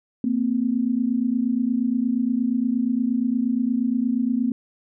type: tone pair together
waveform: sine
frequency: 229.9 / 258.4 Hz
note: A#3 / C4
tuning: -24 / -21 cents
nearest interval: major second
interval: 203 cents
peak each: -22 / -22 dBFS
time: 0.24-4.52 s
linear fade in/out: 2 ms
effects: none